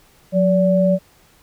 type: tone pair together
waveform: sine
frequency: 181.6 / 576.5 Hz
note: F#3 / D5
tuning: -32 / -32 cents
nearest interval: octave + minor sixth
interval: 2000 cents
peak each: -15 dBFS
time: 0.32-0.99 s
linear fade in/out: 50 ms
effects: pink hiss -53 dBFS RMS until 1.42 s